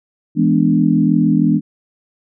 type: chord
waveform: sine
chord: E dominant seventh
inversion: none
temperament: equal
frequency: 164.81 / 207.7 / 246.9 / 293.7 Hz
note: E3 / G#3 / B3 / D4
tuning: 0 / 0 / 0 / 0 cents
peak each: -16 dBFS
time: 0.35-1.61 s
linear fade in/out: 50 ms
effects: none